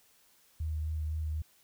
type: tone with vibrato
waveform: sine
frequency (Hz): 77.78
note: D#2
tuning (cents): 0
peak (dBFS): -31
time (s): 0.6-1.42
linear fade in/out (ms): 5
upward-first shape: sine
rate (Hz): 3.9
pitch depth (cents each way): 19
effects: white hiss -65 dBFS RMS until 1.63 s